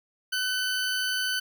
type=tone; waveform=20% pulse; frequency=1508 Hz; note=F#6; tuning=32 cents sharp; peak=-21 dBFS; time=0.32-1.4 s; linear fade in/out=10 ms; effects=none